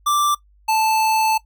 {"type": "tone pair in turn", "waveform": "square", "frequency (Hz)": [1174.7, 878.3], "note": ["D6", "A5"], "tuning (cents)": [0, -3], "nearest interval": "perfect fourth", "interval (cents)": 503, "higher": "first", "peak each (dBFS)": -16, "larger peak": "neither", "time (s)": [[0.06, 0.35], [0.68, 1.38]], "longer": "second", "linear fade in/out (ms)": 10, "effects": ["noise-tail reverb RT60 0.1 s tail -18 dB re dry", "added 50 Hz sine -51 dBFS peak until 1.45 s"]}